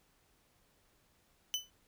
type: tone with exponential decay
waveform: 30% pulse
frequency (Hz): 3012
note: F#7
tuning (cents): +30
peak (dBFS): -26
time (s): 1.54-1.7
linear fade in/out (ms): 0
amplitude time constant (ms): 33
effects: pink hiss -71 dBFS RMS until 1.87 s